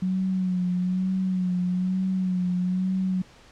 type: tone with vibrato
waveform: sine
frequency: 183.9 Hz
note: F#3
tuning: 10 cents flat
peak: -22 dBFS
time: 0.02-3.22 s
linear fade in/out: 5 ms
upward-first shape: sine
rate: 1.1 Hz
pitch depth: 42 cents each way
effects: pink hiss -52 dBFS RMS until 3.51 s + low-pass 6000 Hz 12 dB/octave